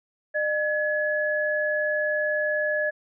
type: tone pair together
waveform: sine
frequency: 606 / 1697.3 Hz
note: D#5 / G#6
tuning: -46 / +37 cents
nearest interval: octave + tritone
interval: 1783 cents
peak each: -25 dBFS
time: 0.34-2.91 s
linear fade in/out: 20 ms
effects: none